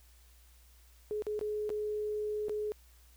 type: tone with dropouts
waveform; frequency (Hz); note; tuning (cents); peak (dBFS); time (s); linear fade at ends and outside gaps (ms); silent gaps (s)
sine; 422.5; G#4; +30; -32; 1.11-2.72; 0; 1.222-1.267 / 1.392-1.412 / 1.693-1.702 / 2.484-2.495
effects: added 60 Hz sine -58 dBFS peak until 3.16 s + white hiss -65 dBFS RMS until 3.16 s